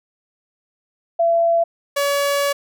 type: tone pair in turn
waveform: sine / sawtooth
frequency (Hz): 674 / 566.8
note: E5 / C#5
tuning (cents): +38 / +38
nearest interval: minor third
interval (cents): 300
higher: first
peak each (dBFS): -13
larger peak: neither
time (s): 1.19-1.64 / 1.96-2.53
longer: second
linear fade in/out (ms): 10
effects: none